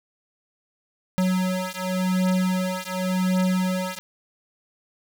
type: beating tone pair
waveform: square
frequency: 184.5 / 185.4 Hz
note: F#3 / F#3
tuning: -5 / +4 cents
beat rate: 0.9 Hz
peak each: -25 dBFS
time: 1.18-3.99 s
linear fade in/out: 0 ms
effects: none